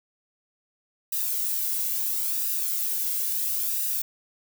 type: noise with flanger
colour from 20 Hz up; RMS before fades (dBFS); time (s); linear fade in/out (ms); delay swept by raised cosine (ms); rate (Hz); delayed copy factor
violet; -27; 1.12-4.02; 5; 0.91 to 1.64; 0.74; -0.5
effects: none